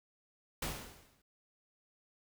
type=noise with exponential decay; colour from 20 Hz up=pink; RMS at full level=-35 dBFS; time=0.62-1.22 s; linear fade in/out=5 ms; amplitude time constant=130 ms; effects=none